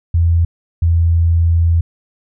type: tone pair in turn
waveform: sine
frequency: 84.2 / 83.83 Hz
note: E2 / E2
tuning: +37 / +30 cents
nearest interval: unison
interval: 7 cents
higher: first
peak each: -9 / -9 dBFS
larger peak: neither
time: 0.14-0.45 / 0.82-1.81 s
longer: second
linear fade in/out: 5 ms
effects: none